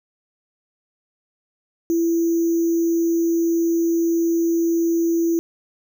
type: tone with sample-and-hold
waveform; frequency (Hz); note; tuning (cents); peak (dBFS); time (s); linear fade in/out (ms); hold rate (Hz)
sine; 334.8; E4; +27; -16; 1.9-5.39; 0; 6300
effects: none